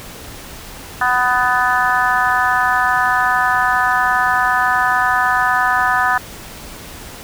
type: harmonic tone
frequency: 249.3 Hz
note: B3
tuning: 16 cents sharp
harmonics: 3 / 4 / 5 / 6 / 7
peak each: -19 / -19 / -19 / -19 / -19 dBFS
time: 1.01-6.18 s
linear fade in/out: 5 ms
effects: pink hiss -34 dBFS RMS until 7.23 s